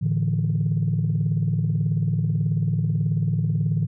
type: chord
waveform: sine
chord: A suspended fourth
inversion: none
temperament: just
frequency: 110 / 146.67 / 165 Hz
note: A2 / D3 / E3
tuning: 0 / -2 / +2 cents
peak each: -23 dBFS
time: 0.01-3.87 s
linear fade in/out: 20 ms
effects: tanh soft clip ceiling -13 dBFS